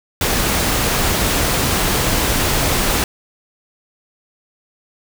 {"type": "noise", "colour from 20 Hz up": "pink", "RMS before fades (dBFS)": -17, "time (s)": [0.21, 3.04], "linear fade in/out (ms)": 2, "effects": []}